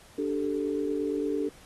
sine chord, D suspended fourth, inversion none, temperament just, 293.7 / 391.6 / 440.5 Hz, D4 / G4 / A4, 0 / -2 / +2 cents, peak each -30 / -32 / -31 dBFS, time 0.18-1.49 s, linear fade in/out 5 ms, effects pink hiss -54 dBFS RMS until 1.65 s + AAC 32 kbps

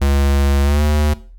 square tone with pitch glide, 69.8 to 74.81 Hz, C#2 to D2, +13 to +33 cents, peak -13 dBFS, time 0.01-1.14 s, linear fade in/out 10 ms, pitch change +120 cents, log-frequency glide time 0.63-0.82 s, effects noise-tail reverb RT60 0.4 s tail -18 dB re dry + added 41 Hz sine -36 dBFS peak until 1.38 s

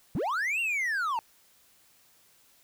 triangle linear two-way sweep, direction up then down, 109 to 2800 to 861 Hz, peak -25 dBFS, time 0.15-1.19 s, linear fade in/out 0 ms, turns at 0.6 s, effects white hiss -62 dBFS RMS until 2.63 s

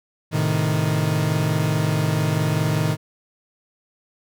40% pulse chord, A diminished, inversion none, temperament equal, 110 / 130.81 / 155.56 Hz, A2 / C3 / Eb3, 0 / 0 / 0 cents, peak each -23 / -26 / -20 dBFS, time 0.31-2.97 s, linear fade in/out 50 ms, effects none

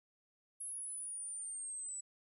sine exponential sweep, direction down, 10790 to 7860 Hz, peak -40 dBFS, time 0.6-2.01 s, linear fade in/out 10 ms, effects tanh soft clip ceiling -37 dBFS

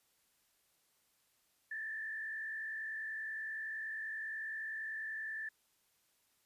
sine tone with frequency modulation, 1762 Hz, A6, 2 cents sharp, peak -39 dBFS, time 1.71-5.49 s, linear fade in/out 5 ms, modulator 50.5 Hz, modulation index 0.82, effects white hiss -75 dBFS RMS until 6.45 s + resampled to 32000 Hz

